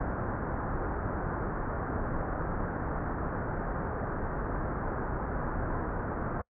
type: low-pass noise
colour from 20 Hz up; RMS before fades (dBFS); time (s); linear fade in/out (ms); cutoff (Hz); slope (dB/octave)
pink; -33; 0-6.42; 10; 1600; 48
effects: noise-tail reverb RT60 0.1 s tail -25 dB re dry